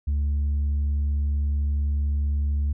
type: tone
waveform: sine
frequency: 72.2 Hz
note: D2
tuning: 29 cents flat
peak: -18 dBFS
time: 0.07-2.73 s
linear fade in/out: 10 ms
effects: tanh soft clip ceiling -20 dBFS